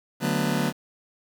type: chord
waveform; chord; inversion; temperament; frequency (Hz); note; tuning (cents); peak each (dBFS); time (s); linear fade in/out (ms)
sawtooth; B minor seventh; first; just; 148.16 / 185.21 / 222.2 / 246.9; D3 / F#3 / A3 / B3; +16 / +2 / +17 / 0; -24; 0.2-0.73; 50
effects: 8-bit